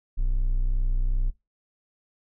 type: tone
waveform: triangle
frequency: 31.3 Hz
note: B0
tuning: 24 cents sharp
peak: -19 dBFS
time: 0.17-1.31 s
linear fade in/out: 20 ms
effects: noise-tail reverb RT60 0.2 s tail -18 dB re dry